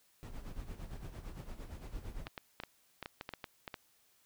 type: noise with tremolo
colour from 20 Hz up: brown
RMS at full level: -42 dBFS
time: 0.23-2.28 s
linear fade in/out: 0 ms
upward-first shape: sine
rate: 8.8 Hz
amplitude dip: 70%
type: clicks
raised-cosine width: 0.3 ms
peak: -25 dBFS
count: 12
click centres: 2.269 / 2.378 / 2.601 / 2.636 / 3.027 / 3.059 / 3.211 / 3.291 / 3.337 / 3.442 / 3.678 / 3.742 s
effects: white hiss -70 dBFS RMS until 4.25 s